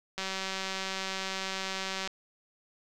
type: click train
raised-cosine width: 0.2 ms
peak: -17 dBFS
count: 363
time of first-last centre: 0.18-2.075 s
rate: 191 Hz
effects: none